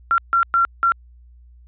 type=tone bursts at uneven times; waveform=sine; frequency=1368 Hz; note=F6; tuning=36 cents flat; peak=-13 dBFS; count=4; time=0.11-0.18 / 0.33-0.43 / 0.54-0.65 / 0.83-0.92 s; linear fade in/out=0 ms; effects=added 60 Hz sine -44 dBFS peak until 1.67 s + resampled to 8000 Hz